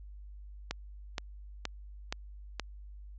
click train, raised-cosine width 0.2 ms, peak -16 dBFS, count 5, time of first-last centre 0.71-2.597 s, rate 2.12 Hz, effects added 50 Hz sine -45 dBFS peak until 3.18 s + resampled to 16000 Hz

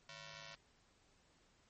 5% pulse ring-modulated tone, 410.7 Hz, G#4, 19 cents flat, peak -37 dBFS, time 0.09-0.55 s, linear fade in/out 0 ms, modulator 258 Hz, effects pink hiss -72 dBFS RMS until 1.69 s + MP3 32 kbps

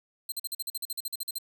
10% pulse tone bursts, 4133 Hz, C8, 22 cents flat, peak -24 dBFS, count 15, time 0.29-1.385 s, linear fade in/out 5 ms, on 31 ms, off 45 ms, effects none

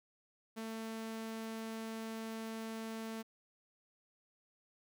sawtooth tone, 223.3 Hz, A3, 26 cents sharp, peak -37 dBFS, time 0.56-3.23 s, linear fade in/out 20 ms, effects none

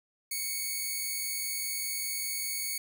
5% pulse tone pair together, 2185 / 2230 Hz, C#7 / C#7, -26 / +10 cents, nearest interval unison, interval 36 cents, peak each -28 / -23 dBFS, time 0.31-2.78 s, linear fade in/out 5 ms, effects none

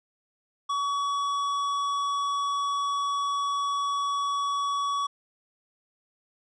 sine tone with tanh clipping, 1131 Hz, C#6, 34 cents sharp, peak -27 dBFS, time 0.69-5.07 s, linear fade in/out 10 ms, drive 12 dB, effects resampled to 24000 Hz

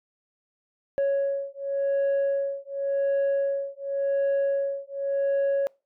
sine beating tone pair, 554.4 / 555.3 Hz, C#5 / C#5, 0 / +3 cents, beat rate 0.9 Hz, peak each -24 dBFS, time 0.98-5.67 s, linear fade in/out 0 ms, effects noise-tail reverb RT60 0.3 s tail -26 dB re dry + tanh soft clip ceiling -20 dBFS

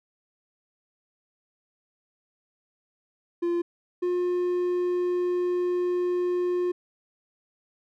triangle tone pair in turn, 345.4 / 356.8 Hz, F4 / F4, -19 / +37 cents, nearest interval minor second, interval 56 cents, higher second, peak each -21 dBFS, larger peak neither, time 3.42-3.62 / 4.02-6.72 s, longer second, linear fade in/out 10 ms, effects none

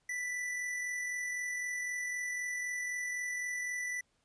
square tone with amplitude modulation, 1978 Hz, B6, 2 cents sharp, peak -34 dBFS, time 0.09-4.01 s, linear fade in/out 5 ms, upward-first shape sine, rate 43.9 Hz, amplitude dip 30%, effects pink hiss -75 dBFS RMS until 4.24 s + resampled to 22050 Hz

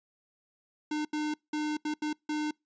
square tone bursts at uneven times, 302.6 Hz, D#4, 48 cents flat, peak -30 dBFS, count 6, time 0.91-1.05 / 1.13-1.34 / 1.53-1.77 / 1.85-1.94 / 2.02-2.13 / 2.29-2.51 s, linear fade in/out 5 ms, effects noise-tail reverb RT60 0.2 s tail -26 dB re dry + resampled to 16000 Hz

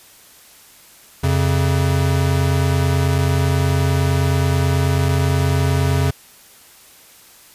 square tone pair together, 88 / 136.86 Hz, F2 / C#3, +14 / -22 cents, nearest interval minor sixth, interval 764 cents, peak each -18 dBFS, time 1.23-6.11 s, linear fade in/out 10 ms, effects white hiss -46 dBFS RMS until 7.54 s + resampled to 32000 Hz

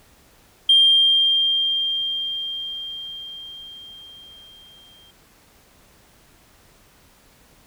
sine tone with exponential decay, 3191 Hz, G7, 30 cents sharp, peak -9 dBFS, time 0.69-5.11 s, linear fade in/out 5 ms, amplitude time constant 960 ms, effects tanh soft clip ceiling -5 dBFS + pink hiss -54 dBFS RMS until 7.66 s

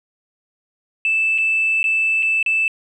sine tone with dropouts, 2637 Hz, E7, in tune, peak -14 dBFS, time 1.05-2.68 s, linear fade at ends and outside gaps 1 ms, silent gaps 1.38-1.384 / 1.83-1.841 / 2.225-2.229 / 2.428-2.462 s, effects tanh soft clip ceiling -10 dBFS

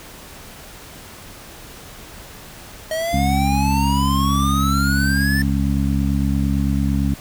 square exponential sweep, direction up, 629 to 1782 Hz, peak -21 dBFS, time 2.91-5.42 s, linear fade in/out 2 ms
harmonic tone, 68.9 Hz, C#2, 10 cents flat, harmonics 1 / 2 / 3 / 4, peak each -20 / -22 / -21 / -24 dBFS, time 3.13-7.14 s, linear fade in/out 5 ms
effects pink hiss -39 dBFS RMS until 7.2 s

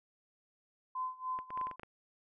sine tone with tremolo, 1025 Hz, C6, 36 cents flat, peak -33 dBFS, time 0.95-1.76 s, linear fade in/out 5 ms, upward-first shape sine, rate 3.4 Hz, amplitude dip 90%
clicks, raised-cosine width 0.5 ms, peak -31 dBFS, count 8, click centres 1.389 / 1.505 / 1.575 / 1.613 / 1.67 / 1.713 / 1.796 / 1.833 s
effects none

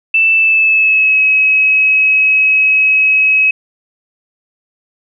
sine tone with pitch glide, 2650 to 2558 Hz, E7 to D#7, +9 to +47 cents, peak -7 dBFS, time 0.14-3.51 s, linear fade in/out 5 ms, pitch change -62 cents, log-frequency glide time 0.33-1.22 s, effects none

